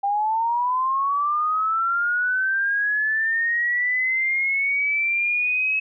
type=linear sweep; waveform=sine; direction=up; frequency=792 to 2575 Hz; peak=-19 dBFS; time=0.03-5.8 s; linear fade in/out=10 ms; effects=none